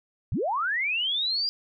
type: linear sweep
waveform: sine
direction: up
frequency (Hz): 65.6 to 4876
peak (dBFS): -24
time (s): 0.32-1.49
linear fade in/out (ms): 0
effects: none